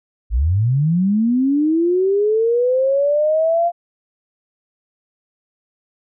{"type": "linear sweep", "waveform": "sine", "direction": "up", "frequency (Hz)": [49, 698], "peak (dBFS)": -13, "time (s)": [0.3, 3.72], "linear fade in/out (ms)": 50, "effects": []}